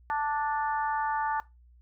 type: harmonic tone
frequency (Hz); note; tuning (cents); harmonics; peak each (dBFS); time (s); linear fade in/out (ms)
293.7; D4; 0; 3 / 4 / 5 / 6; -28 / -35 / -37 / -39; 0.1-1.4; 0
effects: noise-tail reverb RT60 0.2 s tail -18 dB re dry + added 60 Hz sine -54 dBFS peak until 1.81 s